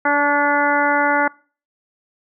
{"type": "harmonic tone with a mistuned harmonic", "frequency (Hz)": 289.3, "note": "D4", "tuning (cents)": -26, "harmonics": [1, 2, 3, 4, 5, 6, 7], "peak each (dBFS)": [-23, -22, -19, -24, -19, -25, -25], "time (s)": [0.05, 1.28], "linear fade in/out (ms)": 5, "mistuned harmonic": 4, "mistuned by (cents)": -16, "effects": ["noise-tail reverb RT60 0.4 s tail -24 dB re dry"]}